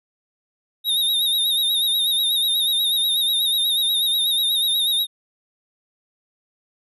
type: tone with vibrato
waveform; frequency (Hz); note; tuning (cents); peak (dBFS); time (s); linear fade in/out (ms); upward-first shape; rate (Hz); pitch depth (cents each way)
square; 3729; A#7; 0; -18; 0.84-5.07; 50; sine; 8.2; 63
effects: none